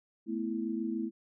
sine chord, A suspended second, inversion none, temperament equal, 220 / 246.9 / 329.6 Hz, A3 / B3 / E4, 0 / 0 / 0 cents, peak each -35 / -37 / -35 dBFS, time 0.26-1.11 s, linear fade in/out 50 ms, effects none

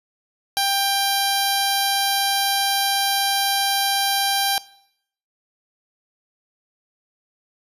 10% pulse tone with notch filter, 791 Hz, G5, 15 cents sharp, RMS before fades -20 dBFS, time 0.57-4.58 s, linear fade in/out 0 ms, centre 2000 Hz, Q 0.98, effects noise-tail reverb RT60 0.7 s tail -21 dB re dry + resampled to 32000 Hz

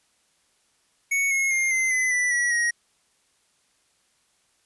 square tone with pitch steps, 2220 / 2169 / 2120 / 2071 / 2024 / 1977.8 / 1932.6 / 1888.5 Hz, C#7 / C#7 / C7 / C7 / B6 / B6 / B6 / A#6, +2 / -38 / +22 / -18 / +42 / +2 / -38 / +22 cents, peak -21 dBFS, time 1.11-2.71 s, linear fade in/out 10 ms, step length 200 ms, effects white hiss -66 dBFS RMS until 4.65 s + resampled to 24000 Hz

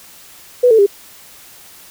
sine tone with pitch steps, 493.9 / 445.1 / 401.2 Hz, B4 / A4 / G4, 0 / +20 / +40 cents, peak -6 dBFS, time 0.63-0.864 s, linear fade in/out 10 ms, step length 78 ms, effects white hiss -41 dBFS RMS until 1.9 s

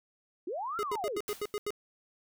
sine linear two-way sweep, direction up then down, 308.8 to 1396.9 to 308.8 Hz, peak -33 dBFS, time 0.47-1.18 s, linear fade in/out 5 ms, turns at 0.78 s
square tone bursts, 415.3 Hz, G#4, in tune, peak -32 dBFS, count 8, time 0.79-1.705 s, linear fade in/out 0 ms, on 40 ms, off 85 ms
white noise with exponential decay, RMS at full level -39 dBFS, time 1.28-1.59 s, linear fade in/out 0 ms, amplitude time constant 66 ms
effects none

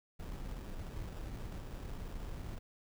brown noise with sample-and-hold, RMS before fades -43 dBFS, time 0.19-2.59 s, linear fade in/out 10 ms, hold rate 2100 Hz, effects none

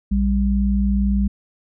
sine tone pair together, 59.13 / 198.9 Hz, A#1 / G3, +25 / +25 cents, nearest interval octave + major sixth, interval 2100 cents, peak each -18 dBFS, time 0.11-1.28 s, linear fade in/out 10 ms, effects none

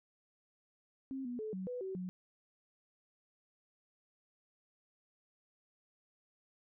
sine tone with pitch steps, 267.1 / 244.2 / 433.2 / 187.5 / 495.5 / 380.3 / 182.6 Hz, C4 / B3 / A4 / F#3 / B4 / F#4 / F#3, +36 / -19 / -27 / +23 / +6 / +48 / -23 cents, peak -38 dBFS, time 1.11-2.09 s, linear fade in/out 0 ms, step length 140 ms, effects none

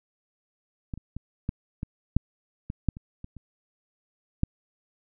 clicks, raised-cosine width 5 ms, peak -20 / -29 / -22 / -15 / -19 / -7 / -20 / -10 / -27 / -26 / -30 / -10 dBFS, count 12, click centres 0.938 / 0.976 / 1.166 / 1.491 / 1.831 / 2.166 / 2.701 / 2.887 / 2.969 / 3.244 / 3.367 / 4.434 s, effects none

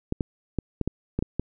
clicks, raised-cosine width 3 ms, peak -12 dBFS, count 8, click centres 0.124 / 0.208 / 0.587 / 0.813 / 0.876 / 1.19 / 1.225 / 1.396 s, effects none

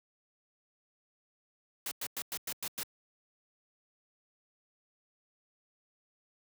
white noise bursts, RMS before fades -37 dBFS, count 7, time 1.86-2.832 s, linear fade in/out 2 ms, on 54 ms, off 99 ms, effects high-pass 100 Hz 12 dB/octave

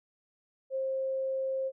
sine tone, 531 Hz, C5, 25 cents sharp, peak -29 dBFS, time 0.7-1.72 s, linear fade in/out 50 ms, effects none

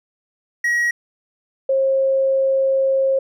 triangle / sine tone pair in turn, 1904 / 536.5 Hz, A#6 / C5, +36 / +43 cents, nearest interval octave + minor seventh, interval 2193 cents, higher first, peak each -14 dBFS, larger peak neither, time 0.64-0.91 / 1.69-3.19 s, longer second, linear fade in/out 5 ms, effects none

